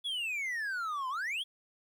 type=exponential two-way sweep; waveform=triangle; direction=down then up; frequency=3452 to 1000 to 3452 Hz; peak=-31 dBFS; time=0.04-1.44 s; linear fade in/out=20 ms; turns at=1.09 s; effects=11-bit